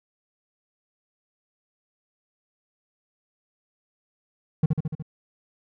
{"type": "tone with echo", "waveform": "triangle", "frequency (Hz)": 155.56, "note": "D#3", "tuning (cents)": 0, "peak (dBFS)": -13, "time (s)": [4.63, 4.66], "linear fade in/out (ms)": 5, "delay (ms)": 73, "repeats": 5, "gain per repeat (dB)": -3, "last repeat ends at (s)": 5.025, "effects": []}